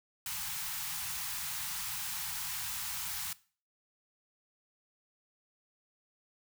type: band-stop noise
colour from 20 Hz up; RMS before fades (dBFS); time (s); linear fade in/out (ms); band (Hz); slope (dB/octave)
white; -38; 0.26-3.33; 2; 190 to 760; 96
effects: noise-tail reverb RT60 0.4 s tail -19 dB re dry